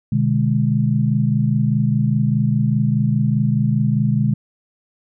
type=chord; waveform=sine; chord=G# diminished; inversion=first; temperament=just; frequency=124.59 / 149.51 / 207.7 Hz; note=B2 / D3 / G#3; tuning=+16 / +31 / 0 cents; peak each=-18 / -19 / -19 dBFS; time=0.12-4.34 s; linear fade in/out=5 ms; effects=none